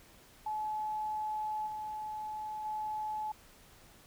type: tone with level steps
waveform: sine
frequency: 857 Hz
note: A5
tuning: 46 cents flat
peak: -33 / -37 / -34 dBFS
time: 0.46-3.32 s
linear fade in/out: 5 ms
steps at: 1.66 / 2.64 s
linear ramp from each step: 20 ms
effects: pink hiss -59 dBFS RMS until 4.06 s